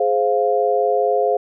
sine chord, F minor, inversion first, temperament just, 419.1 / 523.8 / 698.5 Hz, Ab4 / C5 / F5, +16 / +2 / 0 cents, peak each -19 dBFS, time 0-1.37 s, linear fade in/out 5 ms, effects none

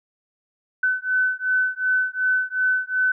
sine beating tone pair, 1510 / 1512.7 Hz, F#6 / F#6, +35 / +38 cents, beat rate 2.7 Hz, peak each -22 dBFS, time 0.83-3.12 s, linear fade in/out 5 ms, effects none

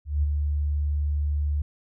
sine tone with ADSR envelope, 73.42 Hz, D2, in tune, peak -18 dBFS, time 0.05-1.62 s, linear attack 180 ms, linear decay 21 ms, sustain -4 dB, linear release 4 ms, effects none

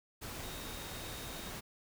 sine tone in noise, 3729 Hz, A#7, in tune, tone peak -52 dBFS, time 0.42-1.51 s, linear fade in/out 20 ms, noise pink, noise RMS -44 dBFS, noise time 0.21-1.61 s, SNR -11 dB, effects none

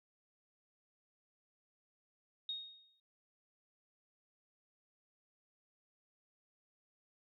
sine tone with exponential decay, 3729 Hz, A#7, in tune, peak -36 dBFS, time 2.49-3 s, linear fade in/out 2 ms, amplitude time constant 110 ms, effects none

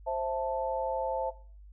sine chord, A minor, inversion first, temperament just, 528 / 660 / 880 Hz, C5 / E5 / A5, +16 / +2 / 0 cents, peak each -33 dBFS, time 0.06-1.31 s, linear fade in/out 20 ms, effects noise-tail reverb RT60 0.4 s tail -17 dB re dry + added 50 Hz sine -48 dBFS peak until 1.72 s

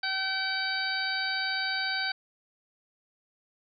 harmonic tone, 766 Hz, G5, 40 cents flat, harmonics 1 / 2 / 3 / 4 / 5 / 6, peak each -37 / -31 / -37 / -42 / -37 / -33 dBFS, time 0.03-2.12 s, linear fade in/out 5 ms, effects none

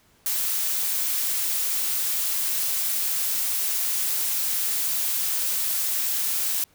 blue noise, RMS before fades -25 dBFS, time 0.26-6.64 s, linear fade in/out 2 ms, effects pink hiss -60 dBFS RMS until 6.74 s

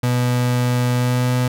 35% pulse tone with pitch glide, 123.47 to 125.12 Hz, B2 to B2, 0 to +23 cents, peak -14 dBFS, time 0.03-1.48 s, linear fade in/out 5 ms, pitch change +23 cents, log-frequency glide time 0.94-1.33 s, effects none

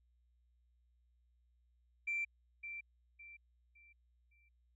sine tone with echo, 2349 Hz, D7, in tune, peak -34 dBFS, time 2.07-2.25 s, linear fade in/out 10 ms, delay 560 ms, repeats 4, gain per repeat -9 dB, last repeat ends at 4.49 s, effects tanh soft clip ceiling -30 dBFS + added 60 Hz sine -70 dBFS peak until 4.75 s

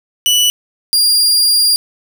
sawtooth tone pair in turn, 2960 / 4806 Hz, F#7 / D8, 0 / +39 cents, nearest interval minor sixth, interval 839 cents, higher second, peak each -6 dBFS, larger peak neither, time 0.26-0.5 / 0.93-1.76 s, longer second, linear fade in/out 0 ms, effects none

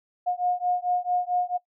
sine beating tone pair, 716 / 720.5 Hz, F5 / F#5, +43 / -46 cents, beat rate 4.5 Hz, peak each -26 dBFS, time 0.26-1.58 s, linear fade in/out 20 ms, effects noise-tail reverb RT60 0.1 s tail -20 dB re dry

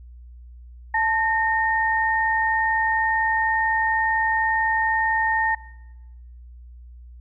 sine tone pair together, 880 / 1837.9 Hz, A5 / A#6, 0 / -25 cents, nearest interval octave + minor second, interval 1275 cents, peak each -21 dBFS, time 0.94-5.55 s, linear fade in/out 5 ms, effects noise-tail reverb RT60 1.0 s tail -21 dB re dry + added 60 Hz sine -40 dBFS peak until 7.2 s

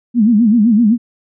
sine tone with vibrato, 222.6 Hz, A3, 20 cents sharp, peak -7 dBFS, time 0.14-0.98 s, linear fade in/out 50 ms, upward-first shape sine, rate 7.8 Hz, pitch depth 160 cents each way, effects none

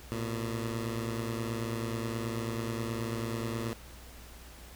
15% pulse beating tone pair, 113.6 / 122.9 Hz, A#2 / B2, -44 / -8 cents, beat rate 9.3 Hz, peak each -27 / -34 dBFS, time 0.12-3.73 s, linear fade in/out 0 ms, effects added 60 Hz sine -49 dBFS peak until 4.75 s + pink hiss -52 dBFS RMS until 4.75 s

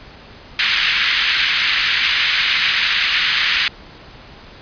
pink band-pass noise, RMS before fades -17 dBFS, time 0.59-3.68 s, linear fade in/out 2 ms, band 1700 to 4200 Hz, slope 24 dB/octave, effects pink hiss -40 dBFS RMS until 4.61 s + resampled to 11025 Hz

